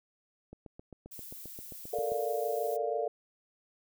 click train, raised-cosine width 2 ms, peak -33 dBFS, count 13, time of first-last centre 0.53-2.119 s, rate 7.55 Hz
violet noise, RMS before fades -46 dBFS, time 1.11-2.77 s, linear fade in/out 10 ms
sine chord, Bb major seventh, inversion third, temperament equal, 440 / 466.2 / 587.3 / 698.5 Hz, A4 / Bb4 / D5 / F5, 0 / 0 / 0 / 0 cents, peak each -35 dBFS, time 1.93-3.08 s, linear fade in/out 5 ms
effects none

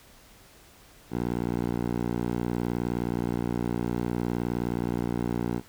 10% pulse tone with band-pass filter, 59.4 Hz, A#1, 33 cents sharp, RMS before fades -29 dBFS, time 1.1-5.62 s, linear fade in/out 50 ms, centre 320 Hz, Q 0.57, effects pink hiss -54 dBFS RMS until 5.68 s

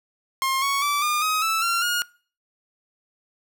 sawtooth tone with pitch steps, 1066 / 1111.9 / 1159.8 / 1209.7 / 1261.9 / 1316.2 / 1372.9 / 1432 Hz, C6 / C#6 / D6 / D#6 / D#6 / E6 / F6 / F6, +32 / +5 / -22 / -49 / +24 / -3 / -30 / +43 cents, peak -17 dBFS, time 0.42-2.02 s, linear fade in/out 0 ms, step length 200 ms, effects noise-tail reverb RT60 0.4 s tail -22 dB re dry

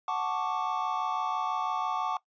triangle chord, D major seventh, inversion first, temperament equal, 740 / 880 / 1108.7 / 1174.7 Hz, F#5 / A5 / C#6 / D6, 0 / 0 / 0 / 0 cents, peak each -32 dBFS, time 0.08-2.17 s, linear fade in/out 2 ms, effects noise-tail reverb RT60 0.1 s tail -19 dB re dry + resampled to 16000 Hz

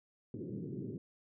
pink band-pass noise, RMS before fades -42 dBFS, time 0.34-0.98 s, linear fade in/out 2 ms, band 110 to 410 Hz, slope 48 dB/octave, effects none

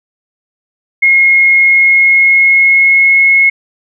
sine tone with pitch glide, 2155 to 2174 Hz, C#7 to C#7, -49 to -34 cents, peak -4 dBFS, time 1.02-3.5 s, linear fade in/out 10 ms, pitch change +15 cents, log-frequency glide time 1.55-3.2 s, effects none

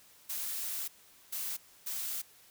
blue noise bursts at uneven times, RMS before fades -37 dBFS, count 3, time 0.29-0.88 / 1.32-1.57 / 1.86-2.22 s, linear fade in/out 10 ms, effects white hiss -60 dBFS RMS until 2.5 s

